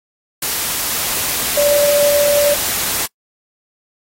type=tone in noise; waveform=sine; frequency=581 Hz; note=D5; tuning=19 cents flat; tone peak=-11 dBFS; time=1.57-2.54 s; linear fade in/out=5 ms; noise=white; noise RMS=-19 dBFS; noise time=0.42-3.06 s; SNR=+5 dB; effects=noise-tail reverb RT60 0.1 s tail -24 dB re dry + AAC 48 kbps